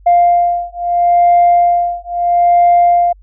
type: beating tone pair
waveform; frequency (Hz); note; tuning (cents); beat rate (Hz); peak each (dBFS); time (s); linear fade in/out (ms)
sine; 698.5 / 699.26; F5 / F5; 0 / +2; 0.76; -10; 0.06-3.13; 10
effects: tanh soft clip ceiling -2 dBFS + added 48 Hz sine -39 dBFS peak until 3.22 s